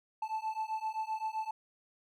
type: beating tone pair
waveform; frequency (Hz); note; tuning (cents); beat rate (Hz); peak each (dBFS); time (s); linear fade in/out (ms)
triangle; 872 / 879.7; A5 / A5; -16 / -1; 7.7; -35 / -35; 0.22-1.51; 5
effects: none